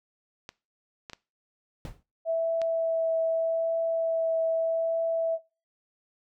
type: clicks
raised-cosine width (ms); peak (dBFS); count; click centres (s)
0.2; -22; 4; 0.491 / 1.098 / 1.133 / 2.617
type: noise with exponential decay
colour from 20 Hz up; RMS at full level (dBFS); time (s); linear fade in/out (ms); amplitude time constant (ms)
brown; -32; 1.85-2.03; 1; 38
type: tone with vibrato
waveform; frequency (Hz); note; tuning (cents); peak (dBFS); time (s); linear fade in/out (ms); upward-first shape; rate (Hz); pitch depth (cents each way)
sine; 656; E5; -9; -23; 2.25-5.39; 50; triangle; 0.81; 11
effects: noise-tail reverb RT60 0.3 s tail -22 dB re dry